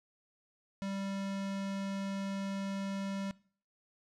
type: tone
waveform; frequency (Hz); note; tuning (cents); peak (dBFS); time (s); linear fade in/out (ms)
square; 196; G3; 0; -36; 0.82-3.31; 0
effects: noise-tail reverb RT60 0.5 s tail -22 dB re dry + low-pass 7000 Hz 12 dB/octave